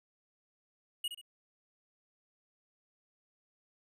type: tone with echo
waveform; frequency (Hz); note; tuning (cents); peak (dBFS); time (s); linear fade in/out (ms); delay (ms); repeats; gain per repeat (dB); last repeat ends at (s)
square; 2889; F#7; -42; -33; 1.04-1.08; 5; 67; 2; -8; 1.214
effects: none